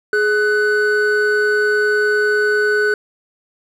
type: tone pair together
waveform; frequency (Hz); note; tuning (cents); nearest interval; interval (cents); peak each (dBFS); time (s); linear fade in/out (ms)
triangle; 419.5 / 1495; G#4 / F#6; +17 / +17; octave + minor seventh; 2200; -14; 0.13-2.94; 2
effects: none